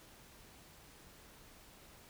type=silence; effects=pink hiss -59 dBFS RMS until 2.09 s